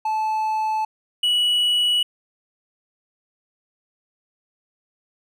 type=tone pair in turn; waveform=triangle; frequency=870 / 2936 Hz; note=A5 / F#7; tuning=-20 / -14 cents; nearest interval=octave + major sixth; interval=2106 cents; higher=second; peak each=-18 / -15 dBFS; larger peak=second; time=0.05-0.85 / 1.23-2.03 s; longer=neither; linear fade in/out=5 ms; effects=none